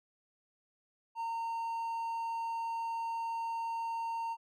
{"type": "tone", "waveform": "triangle", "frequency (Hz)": 917, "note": "A#5", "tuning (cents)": -29, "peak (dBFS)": -32, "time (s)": [1.15, 4.37], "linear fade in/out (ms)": 50, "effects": []}